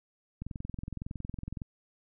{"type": "click train", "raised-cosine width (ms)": 5, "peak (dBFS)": -25, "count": 27, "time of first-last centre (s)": [0.42, 1.618], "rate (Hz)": 21.7, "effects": []}